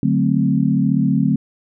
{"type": "chord", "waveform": "sine", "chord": "D dominant seventh", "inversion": "none", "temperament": "equal", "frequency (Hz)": [146.83, 185, 220, 261.6], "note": ["D3", "F#3", "A3", "C4"], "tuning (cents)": [0, 0, 0, 0], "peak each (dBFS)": -19, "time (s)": [0.03, 1.36], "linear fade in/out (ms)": 2, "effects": []}